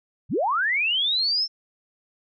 sine linear sweep, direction up, 73.5 to 5400 Hz, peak -20 dBFS, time 0.29-1.48 s, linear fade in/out 50 ms, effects none

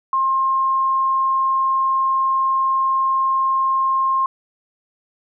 sine tone, 1064 Hz, C6, 29 cents sharp, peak -15 dBFS, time 0.13-4.26 s, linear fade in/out 2 ms, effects none

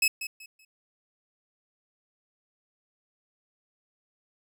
sawtooth tone with echo, 2581 Hz, E7, 37 cents flat, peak -17 dBFS, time 0.02-0.08 s, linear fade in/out 5 ms, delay 190 ms, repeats 3, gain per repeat -12 dB, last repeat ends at 0.65 s, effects none

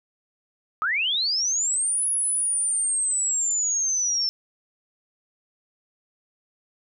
sine linear two-way sweep, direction up then down, 1195 to 10500 to 5330 Hz, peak -21 dBFS, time 0.82-4.29 s, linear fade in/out 0 ms, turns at 2.09 s, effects none

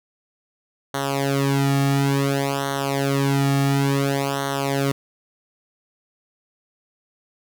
sawtooth tone with flanger, 138.59 Hz, C#3, in tune, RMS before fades -21 dBFS, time 0.94-4.92 s, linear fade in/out 5 ms, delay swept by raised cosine 0.4 to 2 ms, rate 0.57 Hz, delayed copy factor -0.95, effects none

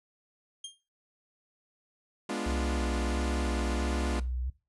sawtooth tone with exponential decay, 3206 Hz, G7, 38 cents sharp, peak -31 dBFS, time 0.64-0.8 s, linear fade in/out 5 ms, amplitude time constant 34 ms
sawtooth chord, G# diminished seventh, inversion none, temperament equal with one note detuned, 207.7 / 246.1 / 293.7 / 349.2 Hz, G#3 / B3 / D4 / F4, 0 / -6 / 0 / 0 cents, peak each -33 dBFS, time 2.29-4.2 s, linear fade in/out 5 ms
sine tone with vibrato, 64.1 Hz, C2, 35 cents flat, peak -30 dBFS, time 2.46-4.5 s, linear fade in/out 5 ms, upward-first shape square, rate 1.5 Hz, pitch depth 52 cents each way
effects noise-tail reverb RT60 0.3 s tail -18 dB re dry + resampled to 24000 Hz

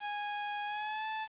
sawtooth tone with pitch glide, 826 to 873.6 Hz, G#5 to A5, -10 to -13 cents, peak -31 dBFS, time 0-1.28 s, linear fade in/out 50 ms, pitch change +97 cents, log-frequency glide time 0.65-1.06 s, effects resampled to 8000 Hz + 10-bit

